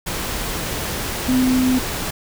sine tone in noise, 255.7 Hz, C4, 40 cents flat, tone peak -14 dBFS, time 1.28-1.79 s, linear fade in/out 10 ms, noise pink, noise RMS -25 dBFS, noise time 0.06-2.11 s, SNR +8 dB, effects none

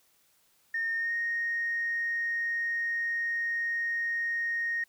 sine tone with pitch glide, 1830 to 1860.9 Hz, A#6 to A#6, -32 to -3 cents, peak -27 dBFS, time 0.74-4.84 s, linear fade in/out 5 ms, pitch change +29 cents, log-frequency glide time 0.97-1.13 s, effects tanh soft clip ceiling -23 dBFS + white hiss -67 dBFS RMS until 4.88 s

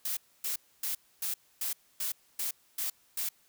blue noise bursts, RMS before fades -33 dBFS, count 9, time 0.05-3.29 s, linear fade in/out 5 ms, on 120 ms, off 270 ms, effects white hiss -66 dBFS RMS until 3.48 s

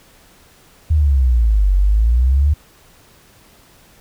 sine exponential two-way sweep, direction down then up, 79.9 to 46.25 to 75.8 Hz, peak -10 dBFS, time 0.9-2.54 s, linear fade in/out 10 ms, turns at 1.74 s, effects pink hiss -49 dBFS RMS until 4 s

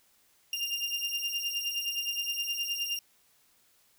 30% pulse beating tone pair, 2794 / 2803.6 Hz, F7 / F7, 0 / +6 cents, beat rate 9.6 Hz, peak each -31 dBFS, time 0.53-2.99 s, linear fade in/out 2 ms, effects white hiss -66 dBFS RMS until 3.98 s

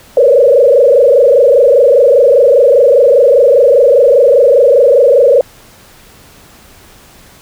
sine tone with frequency modulation, 522 Hz, C5, 4 cents flat, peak -3 dBFS, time 0.17-5.41 s, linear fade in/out 2 ms, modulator 25 Hz, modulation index 2.4, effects pink hiss -40 dBFS RMS until 7.41 s

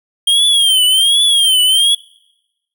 square tone with vibrato, 3200 Hz, G7, 35 cents sharp, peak -9 dBFS, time 0.27-1.95 s, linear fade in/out 5 ms, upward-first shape triangle, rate 1.3 Hz, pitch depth 140 cents each way, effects noise-tail reverb RT60 1.0 s tail -26 dB re dry

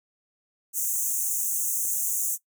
pink high-pass noise, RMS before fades -27 dBFS, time 0.73-2.38 s, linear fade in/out 50 ms, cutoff 6200 Hz, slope 96 dB/octave, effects noise-tail reverb RT60 0.1 s tail -18 dB re dry

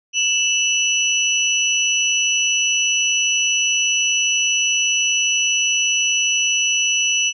sine tone cluster, 2654 / 2943 / 5920 Hz, E7 / F#7 / F#8, +11 / -10 / 0 cents, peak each -20 dBFS, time 0.13-7.33 s, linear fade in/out 50 ms, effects none

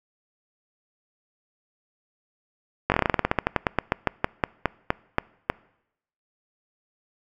slowing click train, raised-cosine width 0.5 ms, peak -4 dBFS, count 25, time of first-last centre 2.9-5.5 s, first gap 19 ms, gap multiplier 1.13, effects noise-tail reverb RT60 0.8 s tail -24 dB re dry

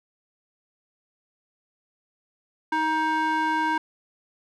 square tone with band-pass filter, 314.7 Hz, D#4, 20 cents sharp, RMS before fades -24 dBFS, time 2.72-3.78 s, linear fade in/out 5 ms, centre 1200 Hz, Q 2.9, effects none

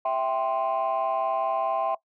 sine chord, C major, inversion first, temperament equal, 659.3 / 784 / 1046.5 Hz, E5 / G5 / C6, 0 / 0 / 0 cents, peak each -25 / -26 / -28 dBFS, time 0.05-1.95 s, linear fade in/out 5 ms, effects noise-tail reverb RT60 0.1 s tail -19 dB re dry + tanh soft clip ceiling -18 dBFS

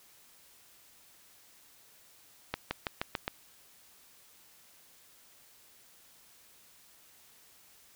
accelerating click train, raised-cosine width 0.3 ms, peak -15 dBFS, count 6, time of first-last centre 2.54-3.279 s, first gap 170 ms, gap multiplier 0.93, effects white hiss -60 dBFS RMS until 7.95 s

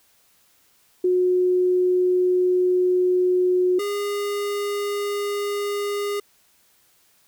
sine / square tone pair in turn, 363.6 / 408.1 Hz, F#4 / G#4, -30 / -30 cents, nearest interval major second, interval 200 cents, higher second, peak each -16 / -24 dBFS, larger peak first, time 1.04-3.79 / 3.79-6.2 s, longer first, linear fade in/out 5 ms, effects white hiss -60 dBFS RMS until 7.27 s

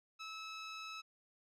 15% pulse tone, 1300 Hz, E6, 24 cents flat, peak -38 dBFS, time 0.19-1.02 s, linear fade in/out 20 ms, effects low-pass 6000 Hz 12 dB/octave

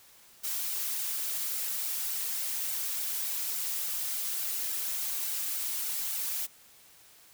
blue noise with flanger, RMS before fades -33 dBFS, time 0.43-6.47 s, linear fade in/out 20 ms, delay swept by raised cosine 1.3 to 4.4 ms, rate 3.5 Hz, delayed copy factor +0.65, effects white hiss -57 dBFS RMS until 7.33 s

